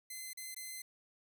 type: tone with dropouts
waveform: 5% pulse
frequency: 2056 Hz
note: C7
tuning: 31 cents flat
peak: -33 dBFS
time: 0.1-0.82 s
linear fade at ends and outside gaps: 5 ms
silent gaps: 0.333-0.372 / 0.546-0.563 s
effects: none